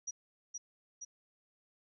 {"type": "tone with echo", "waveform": "sine", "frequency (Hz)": 5790, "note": "F#8", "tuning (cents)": -38, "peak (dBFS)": -36, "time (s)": [0.07, 0.11], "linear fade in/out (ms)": 10, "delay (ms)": 470, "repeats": 2, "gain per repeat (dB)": -3, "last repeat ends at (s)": 1.05, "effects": []}